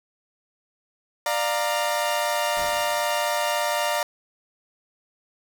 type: chord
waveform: sawtooth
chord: Bb major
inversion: first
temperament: equal with one note detuned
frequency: 594.5 / 698.5 / 932.3 Hz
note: D5 / F5 / Bb5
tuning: +21 / 0 / 0 cents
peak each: -22 / -24 / -23 dBFS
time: 1.26-4.03 s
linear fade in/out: 2 ms
type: noise with exponential decay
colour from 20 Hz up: pink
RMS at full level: -37 dBFS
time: 2.57-3.49 s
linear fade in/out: 1 ms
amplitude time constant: 200 ms
effects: none